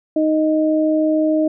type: tone pair together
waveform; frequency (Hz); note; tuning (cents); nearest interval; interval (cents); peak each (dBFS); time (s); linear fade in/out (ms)
sine; 311.1 / 622.3; D#4 / D#5; 0 / 0; octave; 1200; -15 / -18; 0.16-1.48; 5
effects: none